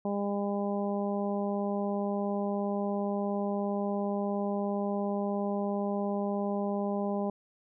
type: harmonic tone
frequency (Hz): 201.9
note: G#3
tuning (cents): -49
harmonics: 1 / 2 / 3 / 4 / 5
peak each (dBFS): -31 / -35 / -35 / -38 / -43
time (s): 0.05-7.3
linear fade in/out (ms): 2
effects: none